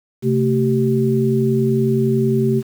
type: tone cluster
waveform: sine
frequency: 131.5 / 222.4 / 384.5 Hz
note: C3 / A3 / G4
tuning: +9 / +19 / -33 cents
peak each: -18 dBFS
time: 0.22-2.63 s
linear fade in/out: 50 ms
effects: 7-bit